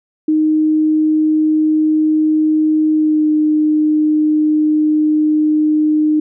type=tone with pitch glide; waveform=sine; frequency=310 to 305.9 Hz; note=D#4 to D#4; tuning=-6 to -29 cents; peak=-10 dBFS; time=0.28-6.2 s; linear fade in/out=5 ms; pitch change=-23 cents; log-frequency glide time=2.93-3.27 s; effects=none